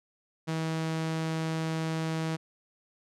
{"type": "tone", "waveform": "sawtooth", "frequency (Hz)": 160.8, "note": "E3", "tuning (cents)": -43, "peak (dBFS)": -25, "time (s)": [0.47, 2.37], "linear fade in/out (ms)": 20, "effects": ["low-pass 8000 Hz 12 dB/octave"]}